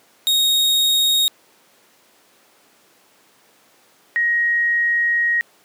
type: tone pair in turn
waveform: 40% pulse / sine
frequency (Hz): 3744 / 1885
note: A#7 / A#6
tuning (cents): +7 / +19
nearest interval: octave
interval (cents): 1188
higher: first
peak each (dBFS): -13 / -15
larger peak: first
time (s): 0.27-1.28 / 4.16-5.41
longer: second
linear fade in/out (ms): 0
effects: pink hiss -54 dBFS RMS until 5.64 s + high-pass 300 Hz 12 dB/octave

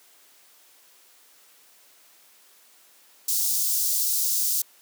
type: high-pass noise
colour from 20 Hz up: white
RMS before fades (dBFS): -24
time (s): 3.28-4.62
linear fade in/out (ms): 5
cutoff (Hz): 4800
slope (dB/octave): 24
effects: white hiss -56 dBFS RMS until 4.81 s + high-pass 300 Hz 12 dB/octave

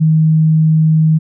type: tone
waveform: sine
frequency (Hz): 157.8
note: D#3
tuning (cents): +25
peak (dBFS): -7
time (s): 0-1.19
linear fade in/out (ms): 20
effects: none

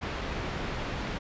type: low-pass noise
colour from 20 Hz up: pink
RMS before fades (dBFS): -34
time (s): 0.01-1.19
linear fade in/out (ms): 20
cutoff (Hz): 3100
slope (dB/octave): 12
effects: resampled to 16000 Hz

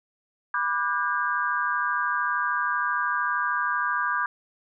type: tone cluster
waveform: sine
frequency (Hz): 987 / 1183 / 1458 / 1611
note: B5 / D6 / F#6 / G6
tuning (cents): -1 / +12 / -26 / +47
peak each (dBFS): -30 / -27 / -32 / -27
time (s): 0.54-4.26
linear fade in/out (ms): 2
effects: none

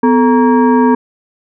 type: tone with frequency modulation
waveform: sine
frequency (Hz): 250.3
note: B3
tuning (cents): +23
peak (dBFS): -6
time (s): 0.03-0.95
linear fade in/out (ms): 5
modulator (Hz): 690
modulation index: 0.98
effects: none

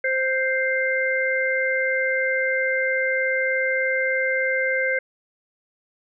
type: harmonic tone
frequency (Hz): 523.3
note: C5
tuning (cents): 0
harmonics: 1 / 3 / 4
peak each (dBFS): -24 / -24 / -24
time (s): 0.04-4.99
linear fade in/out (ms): 5
effects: none

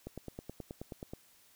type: click train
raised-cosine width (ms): 2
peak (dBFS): -28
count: 11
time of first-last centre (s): 0.07-1.135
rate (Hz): 9.39
effects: white hiss -64 dBFS RMS until 1.55 s

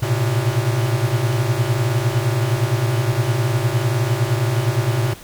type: tone cluster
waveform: square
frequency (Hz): 111.2 / 120 / 130.7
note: A2 / B2 / C3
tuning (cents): +19 / -49 / -1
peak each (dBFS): -22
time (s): 0.02-5.14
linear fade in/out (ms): 10
effects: pink hiss -40 dBFS RMS until 5.23 s

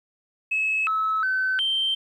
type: tone with pitch steps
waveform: sine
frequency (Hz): 2584 / 1297 / 1525 / 3131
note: E7 / E6 / G6 / G7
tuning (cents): -35 / -28 / -48 / -3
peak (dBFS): -20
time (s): 0.51-1.95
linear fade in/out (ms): 10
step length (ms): 360
effects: tanh soft clip ceiling -16 dBFS + 10-bit

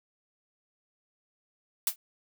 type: noise with exponential decay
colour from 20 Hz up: blue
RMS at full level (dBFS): -21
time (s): 1.87-1.96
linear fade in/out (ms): 2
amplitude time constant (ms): 19
effects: none

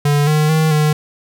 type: tone with pitch steps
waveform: square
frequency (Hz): 145.3 / 152.6 / 157.6 / 151.9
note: D3 / D#3 / D#3 / D#3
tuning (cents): -18 / -33 / +23 / -41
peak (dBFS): -12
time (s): 0.05-0.93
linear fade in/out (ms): 5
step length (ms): 220
effects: none

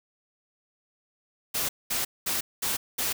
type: noise bursts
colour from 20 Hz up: white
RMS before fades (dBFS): -28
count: 5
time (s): 1.54-3.13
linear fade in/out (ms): 10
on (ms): 150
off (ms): 210
effects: none

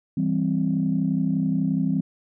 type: chord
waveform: sine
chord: C major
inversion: first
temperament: equal with one note detuned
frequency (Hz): 164.81 / 196.56 / 261.6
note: E3 / G3 / C4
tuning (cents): 0 / +5 / 0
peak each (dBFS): -24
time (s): 0.17-2.01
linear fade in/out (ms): 5
effects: tanh soft clip ceiling -11 dBFS

